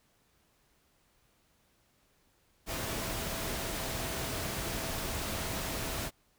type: tone in noise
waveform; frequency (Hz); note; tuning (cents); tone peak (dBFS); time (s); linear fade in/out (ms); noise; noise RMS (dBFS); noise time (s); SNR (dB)
sine; 659.3; E5; 0; -46; 2.66-6.11; 50; pink; -36; 2.66-6.11; -13
effects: pink hiss -70 dBFS RMS until 6.38 s